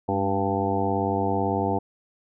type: harmonic tone with a mistuned harmonic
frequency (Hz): 98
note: G2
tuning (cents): 0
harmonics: 1 / 2 / 3 / 4 / 5 / 7 / 8 / 9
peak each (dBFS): -30 / -30 / -30 / -30 / -30 / -30 / -30 / -30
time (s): 0.08-1.79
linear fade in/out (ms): 10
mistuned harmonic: 2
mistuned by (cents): +71
effects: none